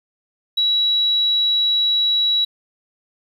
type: tone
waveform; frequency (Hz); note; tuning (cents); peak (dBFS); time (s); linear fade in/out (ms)
triangle; 3900; B7; -23; -11; 0.57-2.45; 10
effects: tanh soft clip ceiling -13 dBFS